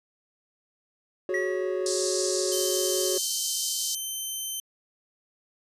triangle chord, F# suspended second, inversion none, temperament equal, 370 / 415.3 / 554.4 Hz, F#4 / G#4 / C#5, 0 / 0 / 0 cents, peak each -26 / -31 / -30 dBFS, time 1.29-3.18 s, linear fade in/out 2 ms
triangle tone with exponential decay, 1926 Hz, B6, 44 cents flat, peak -24 dBFS, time 1.34-1.99 s, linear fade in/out 2 ms, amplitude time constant 140 ms
pink band-pass noise, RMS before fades -31 dBFS, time 1.86-3.95 s, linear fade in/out 2 ms, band 4300 to 9200 Hz, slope 48 dB/octave
5% pulse tone, 3092 Hz, G7, 24 cents flat, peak -21 dBFS, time 2.52-4.6 s, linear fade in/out 2 ms
effects resampled to 32000 Hz

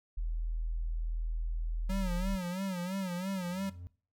sine tone, 40.73 Hz, E1, 20 cents flat, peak -31 dBFS, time 0.17-2.36 s, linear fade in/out 10 ms
square tone with vibrato, 185 Hz, F#3, in tune, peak -34 dBFS, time 1.89-3.7 s, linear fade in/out 10 ms, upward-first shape sine, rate 3 Hz, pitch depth 100 cents each way
triangle tone with exponential growth, 87.9 Hz, F2, 12 cents sharp, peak -38 dBFS, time 3.08-3.87 s, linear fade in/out 0 ms, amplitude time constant 170 ms
effects noise-tail reverb RT60 0.4 s tail -18 dB re dry

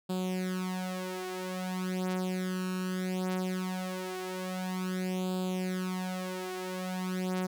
sawtooth tone with flanger, 184.7 Hz, F#3, 3 cents flat, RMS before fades -34 dBFS, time 0.09-7.47 s, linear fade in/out 10 ms, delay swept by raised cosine 0.25 to 6.15 ms, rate 0.19 Hz, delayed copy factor +0.8, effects none

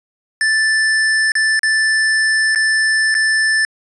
square tone with dropouts, 1760 Hz, A6, in tune, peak -13 dBFS, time 0.41-3.65 s, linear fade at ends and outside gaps 1 ms, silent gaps 1.319-1.353 / 1.593-1.632 / 2.549-2.558 / 3.143-3.15 s, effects resampled to 24000 Hz

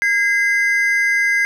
triangle tone pair together, 1632.6 / 2057 Hz, G#6 / C7, -30 / -30 cents, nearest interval major third, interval 400 cents, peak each -16 / -14 dBFS, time 0.02-1.45 s, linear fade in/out 0 ms, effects none

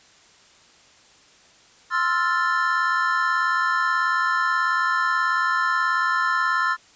triangle chord, F major seventh, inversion second, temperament equal, 1046.5 / 1318.5 / 1396.9 / 1760 Hz, C6 / E6 / F6 / A6, 0 / 0 / 0 / 0 cents, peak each -23 dBFS, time 1.9-6.77 s, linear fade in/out 50 ms, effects white hiss -53 dBFS RMS until 6.95 s + resampled to 16000 Hz

